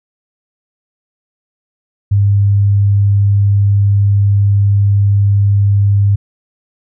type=tone; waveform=sine; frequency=100.7 Hz; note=G2; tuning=47 cents sharp; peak=-7 dBFS; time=2.11-6.16 s; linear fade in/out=10 ms; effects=none